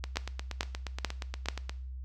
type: two click trains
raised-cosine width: 0.2 ms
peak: -11 / -19 dBFS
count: 4 / 15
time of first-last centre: 0.17-1.486 / 0.04-1.695 s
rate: 2.28 / 8.46 Hz
effects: noise-tail reverb RT60 0.5 s tail -17 dB re dry + added 64 Hz sine -38 dBFS peak until 2.04 s